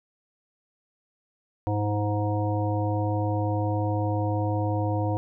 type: harmonic tone with a mistuned harmonic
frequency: 103.9 Hz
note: G#2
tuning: 1 cent sharp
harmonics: 1 / 3 / 5 / 7 / 9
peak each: -25 / -30 / -32 / -33 / -35 dBFS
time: 1.67-5.17 s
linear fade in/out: 0 ms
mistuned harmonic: 3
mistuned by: +31 cents
effects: none